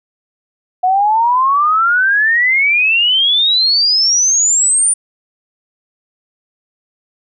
sine exponential sweep, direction up, 723 to 9397 Hz, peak -9 dBFS, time 0.83-4.94 s, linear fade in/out 10 ms, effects none

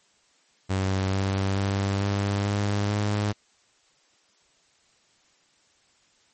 sawtooth tone with pitch steps, 95.6 / 97.16 / 98.74 / 100.35 / 101.99 / 103.65 Hz, G2 / G2 / G2 / G2 / G#2 / G#2, -43 / -15 / +13 / +41 / -31 / -3 cents, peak -19 dBFS, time 0.69-3.33 s, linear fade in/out 20 ms, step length 440 ms, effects white hiss -63 dBFS RMS until 6.33 s + MP3 32 kbps

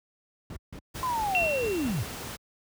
brown noise bursts, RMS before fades -36 dBFS, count 7, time 0.5-1.915 s, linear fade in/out 2 ms, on 65 ms, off 160 ms
pink noise, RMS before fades -38 dBFS, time 0.94-2.37 s, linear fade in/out 20 ms
sine linear sweep, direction down, 1046.5 to 92.5 Hz, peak -26 dBFS, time 1.03-2.03 s, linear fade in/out 0 ms
sine tone with exponential decay, 2724 Hz, F7, 44 cents flat, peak -21 dBFS, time 1.35-2.18 s, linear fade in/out 0 ms, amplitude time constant 180 ms
effects high-pass 60 Hz 12 dB/octave

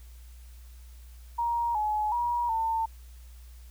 sine tone with pitch steps, 941 / 849 / 956 / 899 Hz, A#5 / G#5 / A#5 / A5, +16 / +38 / +43 / +37 cents, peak -25 dBFS, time 1.38-2.86 s, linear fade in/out 10 ms, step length 370 ms, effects added 60 Hz sine -45 dBFS peak until 3.7 s + white hiss -60 dBFS RMS until 3.7 s

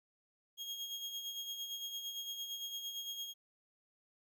35% pulse tone with tremolo, 3265 Hz, G#7, 30 cents flat, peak -37 dBFS, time 0.57-3.34 s, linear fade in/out 50 ms, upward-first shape sine, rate 8.8 Hz, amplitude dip 50%, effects 13-bit

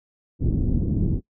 pink low-pass noise, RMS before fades -22 dBFS, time 0.39-1.21 s, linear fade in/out 50 ms, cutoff 310 Hz, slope 24 dB/octave, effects noise-tail reverb RT60 0.1 s tail -20 dB re dry

